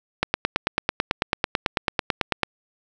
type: click train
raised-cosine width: 0.3 ms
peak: -3 dBFS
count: 21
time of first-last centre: 0.23-2.433 s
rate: 9.08 Hz
effects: none